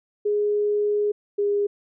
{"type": "tone pair in turn", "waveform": "sine", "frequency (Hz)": [415.3, 407.9], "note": ["G#4", "G#4"], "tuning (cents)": [0, -31], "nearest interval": "unison", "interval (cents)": 31, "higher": "first", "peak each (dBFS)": -19, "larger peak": "neither", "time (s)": [[0.25, 1.12], [1.38, 1.67]], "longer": "first", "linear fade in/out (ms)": 10, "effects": []}